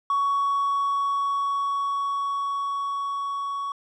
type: tone with level ramp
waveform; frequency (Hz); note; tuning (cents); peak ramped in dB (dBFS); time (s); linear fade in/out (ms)
triangle; 1119; C#6; +16; -17 to -25; 0.1-3.72; 2
effects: tanh soft clip ceiling -16 dBFS + resampled to 22050 Hz